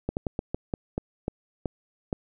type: slowing click train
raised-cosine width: 2 ms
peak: -14 dBFS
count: 10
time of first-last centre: 0.09-2.128 s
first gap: 79 ms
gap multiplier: 1.25
effects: none